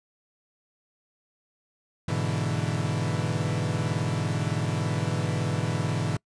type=chord; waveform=40% pulse; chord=E dominant seventh; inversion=first; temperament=equal; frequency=103.83 / 123.47 / 146.83 / 164.81 Hz; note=G#2 / B2 / D3 / E3; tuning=0 / 0 / 0 / 0 cents; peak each=-30 dBFS; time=2.08-6.17 s; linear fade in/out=5 ms; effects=noise-tail reverb RT60 0.1 s tail -26 dB re dry + resampled to 22050 Hz